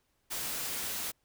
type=noise; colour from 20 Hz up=white; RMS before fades=-36 dBFS; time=0.3-1.12 s; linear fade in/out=20 ms; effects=pink hiss -75 dBFS RMS until 1.24 s